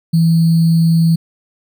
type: tone with sample-and-hold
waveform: sine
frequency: 164.81 Hz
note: E3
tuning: in tune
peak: -8 dBFS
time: 0.13-1.16 s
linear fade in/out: 10 ms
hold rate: 4410 Hz
effects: none